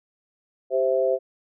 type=chord; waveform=sine; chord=C major; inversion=second; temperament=equal; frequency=392 / 523.3 / 659.3 Hz; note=G4 / C5 / E5; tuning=0 / 0 / 0 cents; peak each=-25 / -21 / -25 dBFS; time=0.7-1.19 s; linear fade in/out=50 ms; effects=none